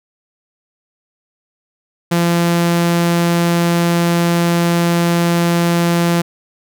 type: tone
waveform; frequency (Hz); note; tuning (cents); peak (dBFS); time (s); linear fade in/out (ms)
sawtooth; 171.1; F3; -35; -8; 2.11-6.22; 10
effects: none